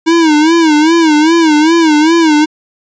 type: tone with vibrato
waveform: square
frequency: 317.5 Hz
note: D#4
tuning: 35 cents sharp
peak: -6 dBFS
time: 0.06-2.46 s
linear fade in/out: 20 ms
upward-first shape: sine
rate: 2.5 Hz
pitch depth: 110 cents each way
effects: resampled to 16000 Hz